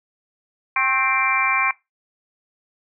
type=harmonic tone with a mistuned harmonic; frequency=261.6 Hz; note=C4; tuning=in tune; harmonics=3 / 4 / 5 / 6 / 7 / 8 / 9; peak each=-29 / -21 / -31 / -28 / -31 / -26 / -21 dBFS; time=0.76-1.71 s; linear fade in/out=2 ms; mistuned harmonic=4; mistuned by=+42 cents; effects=noise-tail reverb RT60 0.2 s tail -20 dB re dry